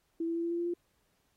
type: tone with pitch steps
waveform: sine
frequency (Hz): 330.8 / 333.5 / 336.2 / 338.9 / 341.7 / 344.4 / 347.2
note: E4 / E4 / E4 / E4 / F4 / F4 / F4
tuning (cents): +6 / +20 / +34 / +48 / -38 / -24 / -10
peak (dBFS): -30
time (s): 0.2-0.739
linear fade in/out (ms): 5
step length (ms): 77
effects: pink hiss -75 dBFS RMS until 1.36 s + AAC 48 kbps